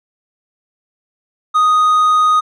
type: tone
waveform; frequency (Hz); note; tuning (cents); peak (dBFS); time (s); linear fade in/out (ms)
triangle; 1244.5; D#6; 0; -7; 1.54-2.41; 20
effects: resampled to 24000 Hz